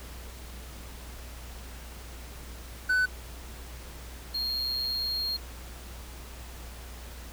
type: tone pair in turn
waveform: triangle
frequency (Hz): 1500 / 4243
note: F#6 / C8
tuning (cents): +23 / +23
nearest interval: octave + tritone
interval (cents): 1800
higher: second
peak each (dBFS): -20 / -27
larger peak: first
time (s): 2.89-3.06 / 4.34-5.37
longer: second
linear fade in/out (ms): 10
effects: added 60 Hz sine -42 dBFS peak until 7.32 s + pink hiss -47 dBFS RMS until 7.32 s